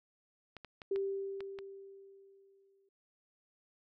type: clicks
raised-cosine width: 0.3 ms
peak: -31 dBFS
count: 6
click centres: 0.567 / 0.647 / 0.818 / 0.96 / 1.406 / 1.588 s
type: tone with exponential decay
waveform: sine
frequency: 392 Hz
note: G4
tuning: in tune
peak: -30 dBFS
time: 0.91-2.89 s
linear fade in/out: 5 ms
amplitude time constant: 430 ms
effects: none

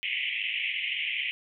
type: band-pass noise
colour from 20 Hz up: white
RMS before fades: -31 dBFS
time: 0.03-1.31 s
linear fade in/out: 0 ms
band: 2000 to 3100 Hz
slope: 96 dB/octave
effects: none

